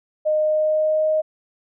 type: tone with pitch glide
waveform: sine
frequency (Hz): 615 to 622.9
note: D#5 to D#5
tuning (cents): -20 to +2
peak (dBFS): -16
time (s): 0.25-1.22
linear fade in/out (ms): 20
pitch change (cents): +22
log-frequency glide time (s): 0.41-1.09
effects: none